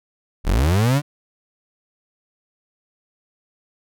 35% pulse linear sweep, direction up, 32.06 to 150.8 Hz, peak -13 dBFS, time 0.44-1.02 s, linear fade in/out 50 ms, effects none

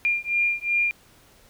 sine beating tone pair, 2400 / 2402.7 Hz, D7 / D7, +37 / +39 cents, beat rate 2.7 Hz, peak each -24 dBFS, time 0.05-0.91 s, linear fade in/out 0 ms, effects pink hiss -55 dBFS RMS until 1.49 s

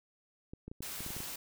clicks, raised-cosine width 3 ms, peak -31 dBFS, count 9, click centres 0.535 / 0.68 / 0.715 / 0.806 / 1.006 / 1.064 / 1.105 / 1.166 / 1.204 s
white noise, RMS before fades -42 dBFS, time 0.82-1.36 s, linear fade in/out 5 ms
effects none

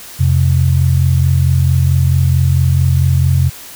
sine tone pair together, 87.31 / 131.83 Hz, F2 / C3, 0 / +13 cents, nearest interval perfect fifth, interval 713 cents, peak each -11 dBFS, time 0.19-3.5 s, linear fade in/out 20 ms, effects white hiss -33 dBFS RMS until 3.75 s

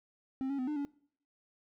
triangle tone with pitch steps, 264.8 / 277.8 / 254.8 / 300.1 / 284.5 Hz, C4 / C#4 / C4 / D4 / C#4, +21 / +4 / -46 / +38 / +45 cents, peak -30 dBFS, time 0.41-0.85 s, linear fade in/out 0 ms, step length 88 ms, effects noise-tail reverb RT60 0.6 s tail -23 dB re dry

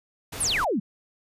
pink noise, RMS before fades -35 dBFS, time 0.32-0.65 s, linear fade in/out 10 ms
sine exponential sweep, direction down, 11850 to 175.2 Hz, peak -22 dBFS, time 0.4-0.8 s, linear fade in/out 10 ms
effects resampled to 32000 Hz

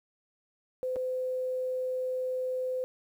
sine tone with dropouts, 511 Hz, C5, 41 cents flat, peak -29 dBFS, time 0.83-2.84 s, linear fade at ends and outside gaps 0 ms, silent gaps 0.959-0.965 s, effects 10-bit

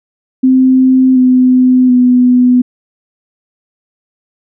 sine tone with pitch steps, 259.5 / 254.2 / 248.9 Hz, C4 / C4 / B3, -14 / -50 / +14 cents, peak -4 dBFS, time 0.43-2.62 s, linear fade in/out 10 ms, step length 730 ms, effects none

